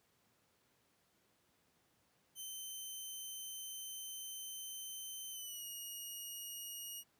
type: tone with pitch glide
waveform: 10% pulse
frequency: 3082 to 2876 Hz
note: G7 to F#7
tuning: -30 to -50 cents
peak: -37 dBFS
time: 2.35-7.04 s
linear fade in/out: 50 ms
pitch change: -120 cents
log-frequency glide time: 5.31-5.65 s
effects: pink hiss -75 dBFS RMS until 7.19 s + high-pass 100 Hz 12 dB/octave